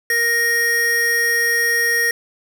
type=tone pair together; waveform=square; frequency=469.1 / 1864.7 Hz; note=A#4 / A#6; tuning=+11 / 0 cents; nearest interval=2 octaves; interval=2389 cents; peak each=-27 / -16 dBFS; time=0.1-2.11 s; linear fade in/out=2 ms; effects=none